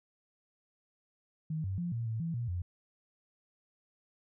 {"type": "tone with pitch steps", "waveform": "sine", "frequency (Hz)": [157.2, 95.8, 173.9, 116.4, 112, 166, 119.1, 88.7], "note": ["D#3", "G2", "F3", "A#2", "A2", "E3", "A#2", "F2"], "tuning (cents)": [18, -39, -7, -2, 31, 12, 38, 27], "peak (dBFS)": -32, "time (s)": [1.5, 2.62], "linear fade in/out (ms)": 5, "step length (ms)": 140, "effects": []}